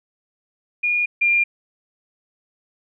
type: tone pair in turn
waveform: sine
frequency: 2433 / 2398 Hz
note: D#7 / D7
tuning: -39 / +36 cents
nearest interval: unison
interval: 25 cents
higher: first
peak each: -17 / -14 dBFS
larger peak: second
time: 0.83-1.06 / 1.21-1.44 s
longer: neither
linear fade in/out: 10 ms
effects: none